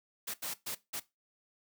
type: noise bursts at uneven times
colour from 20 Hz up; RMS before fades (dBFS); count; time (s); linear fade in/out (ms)
white; -38; 4; 0.27-0.34 / 0.42-0.54 / 0.66-0.75 / 0.93-1; 10
effects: noise-tail reverb RT60 0.2 s tail -17 dB re dry + high-pass 100 Hz 12 dB/octave